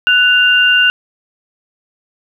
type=tone pair together; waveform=sine; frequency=1484.4 / 2794 Hz; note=F#6 / F7; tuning=+5 / 0 cents; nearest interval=major seventh; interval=1095 cents; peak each=-10 dBFS; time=0.07-0.9 s; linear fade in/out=0 ms; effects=none